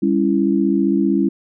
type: chord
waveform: sine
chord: C# diminished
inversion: second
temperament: just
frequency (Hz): 199.57 / 277.2 / 332.6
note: G3 / C#4 / E4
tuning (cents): +31 / 0 / +16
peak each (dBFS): -18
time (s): 0.02-1.29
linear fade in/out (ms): 10
effects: none